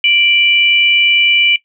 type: tone pair together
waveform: sine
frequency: 2349 / 2960 Hz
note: D7 / F#7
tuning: 0 / 0 cents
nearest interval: major third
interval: 400 cents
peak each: -11 dBFS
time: 0.04-1.56 s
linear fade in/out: 2 ms
effects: noise-tail reverb RT60 0.1 s tail -18 dB re dry